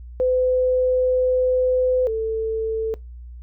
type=tone pair in turn; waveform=sine; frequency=508 / 443.8 Hz; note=B4 / A4; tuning=+49 / +15 cents; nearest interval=major second; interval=234 cents; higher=first; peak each=-16 / -20 dBFS; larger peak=first; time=0.2-2.07 / 2.07-2.94 s; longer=first; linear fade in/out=0 ms; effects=noise-tail reverb RT60 0.2 s tail -21 dB re dry + added 60 Hz sine -35 dBFS peak until 3.42 s